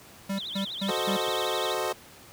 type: tone bursts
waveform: square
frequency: 196 Hz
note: G3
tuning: in tune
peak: -28 dBFS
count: 4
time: 0.29-1.17 s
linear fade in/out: 10 ms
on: 100 ms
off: 160 ms
type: tone with vibrato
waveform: sine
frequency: 3520 Hz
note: A7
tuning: in tune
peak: -33 dBFS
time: 0.37-1.74 s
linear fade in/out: 10 ms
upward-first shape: triangle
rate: 12 Hz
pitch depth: 260 cents each way
type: chord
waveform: 25% pulse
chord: F# diminished seventh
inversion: none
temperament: equal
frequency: 370 / 440 / 523.3 / 622.3 Hz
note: F#4 / A4 / C5 / Eb5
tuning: 0 / 0 / 0 / 0 cents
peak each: -29 dBFS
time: 0.88-1.93 s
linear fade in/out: 10 ms
type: clicks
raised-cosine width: 2 ms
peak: -32 dBFS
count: 2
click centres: 1.28 / 1.287 s
effects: pink hiss -50 dBFS RMS until 2.32 s + high-pass 80 Hz 12 dB/octave